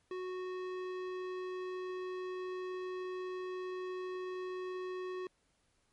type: tone with tanh clipping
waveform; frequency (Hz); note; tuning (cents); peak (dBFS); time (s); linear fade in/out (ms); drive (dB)
sine; 368.3; F#4; -8; -40; 0.11-5.27; 2; 17
effects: pink hiss -75 dBFS RMS until 5.92 s + MP3 48 kbps